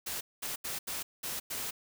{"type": "noise bursts at uneven times", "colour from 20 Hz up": "white", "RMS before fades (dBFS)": -37, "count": 6, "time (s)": [[0.06, 0.21], [0.42, 0.56], [0.64, 0.79], [0.87, 1.03], [1.23, 1.4], [1.5, 1.71]], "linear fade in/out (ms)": 10, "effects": []}